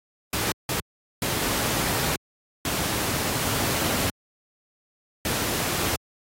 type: noise bursts at uneven times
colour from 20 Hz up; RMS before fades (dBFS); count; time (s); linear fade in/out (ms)
pink; -25; 5; 0.33-0.52 / 0.69-0.8 / 1.22-2.16 / 2.65-4.1 / 5.25-5.96; 2
effects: high-pass 80 Hz 12 dB/octave + AAC 48 kbps